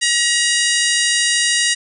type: harmonic tone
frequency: 953 Hz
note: A#5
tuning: 38 cents sharp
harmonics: 2 / 3 / 4 / 5 / 6 / 7 / 8 / 9 / 10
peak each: -19 / -21 / -22 / -23 / -24 / -24 / -25 / -26 / -26 dBFS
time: 0.01-1.75 s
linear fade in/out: 20 ms
effects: none